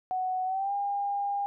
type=tone with pitch glide; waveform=sine; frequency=743 to 805.6 Hz; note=F#5 to G5; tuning=+7 to +47 cents; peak=-27 dBFS; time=0.11-1.46 s; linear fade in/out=0 ms; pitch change=+140 cents; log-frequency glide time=0.45-0.73 s; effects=none